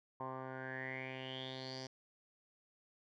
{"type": "tone with low-pass filter sweep", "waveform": "10% pulse", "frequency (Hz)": 130.81, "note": "C3", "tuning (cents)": 0, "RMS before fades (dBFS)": -45, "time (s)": [0.2, 1.87], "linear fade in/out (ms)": 5, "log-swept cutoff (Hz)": [1000, 5300], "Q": 8.9, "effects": []}